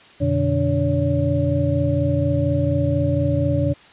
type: tone cluster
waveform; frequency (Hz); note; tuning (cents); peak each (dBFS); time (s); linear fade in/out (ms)
sine; 89.8 / 123.8 / 148 / 290.8 / 566; F2 / B2 / D3 / D4 / C#5; +49 / +5 / +14 / -17 / +36; -23; 0.2-3.74; 20
effects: white hiss -47 dBFS RMS until 3.92 s + resampled to 8000 Hz